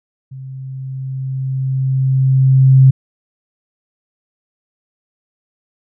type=tone with level ramp; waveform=sine; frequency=132.5 Hz; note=C3; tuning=22 cents sharp; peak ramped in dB=-28 to -3 dBFS; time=0.31-2.91 s; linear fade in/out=10 ms; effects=none